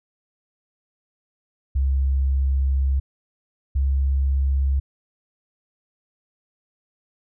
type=tone pair in turn; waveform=sine; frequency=67.4 / 67.99 Hz; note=C#2 / C#2; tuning=-48 / -33 cents; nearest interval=unison; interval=15 cents; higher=second; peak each=-17 dBFS; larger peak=neither; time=1.75-3 / 3.75-4.8 s; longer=first; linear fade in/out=10 ms; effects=none